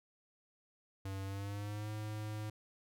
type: tone with pitch glide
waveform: square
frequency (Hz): 97 to 107.01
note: G2 to A2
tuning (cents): -18 to -48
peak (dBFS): -40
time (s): 1.05-2.5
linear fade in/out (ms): 5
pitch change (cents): +170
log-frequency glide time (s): 1.24-1.9
effects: none